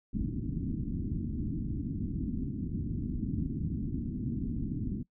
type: low-pass noise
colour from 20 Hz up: white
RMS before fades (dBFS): -34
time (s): 0.13-5.03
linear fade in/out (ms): 10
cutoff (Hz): 290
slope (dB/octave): 48
effects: noise-tail reverb RT60 0.1 s tail -21 dB re dry